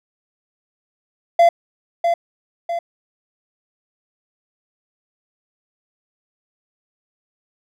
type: tone with echo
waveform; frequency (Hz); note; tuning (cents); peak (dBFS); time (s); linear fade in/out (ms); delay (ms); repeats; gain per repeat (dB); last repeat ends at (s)
triangle; 683; F5; -39; -6; 1.39-1.49; 5; 650; 2; -6; 2.79
effects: none